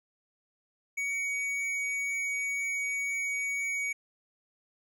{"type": "tone with hard clipping", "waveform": "sine", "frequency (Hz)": 2249, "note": "C#7", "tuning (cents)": 24, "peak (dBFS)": -31, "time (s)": [0.97, 3.93], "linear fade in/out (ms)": 10, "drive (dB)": 8, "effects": []}